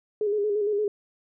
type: tone with vibrato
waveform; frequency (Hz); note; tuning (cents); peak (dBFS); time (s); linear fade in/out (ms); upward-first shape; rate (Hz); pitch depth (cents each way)
sine; 415.3; G#4; 0; -22; 0.21-0.88; 2; square; 8.7; 42
effects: none